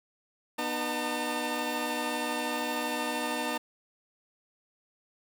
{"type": "tone cluster", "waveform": "15% pulse", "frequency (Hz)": [244.5, 304.6, 901], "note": ["B3", "D#4", "A5"], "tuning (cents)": [-17, -37, 41], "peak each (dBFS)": -28, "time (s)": [0.58, 3.58], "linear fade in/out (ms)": 10, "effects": []}